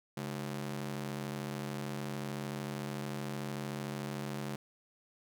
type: ring-modulated tone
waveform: sawtooth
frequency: 172.6 Hz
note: F3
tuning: 20 cents flat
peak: -30 dBFS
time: 0.17-4.56 s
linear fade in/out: 2 ms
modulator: 36.7 Hz
effects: none